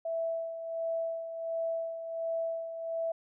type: tone with tremolo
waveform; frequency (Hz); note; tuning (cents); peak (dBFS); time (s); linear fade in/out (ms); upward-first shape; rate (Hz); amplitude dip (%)
sine; 659.3; E5; 0; -29; 0.05-3.12; 5; sine; 1.4; 60
effects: none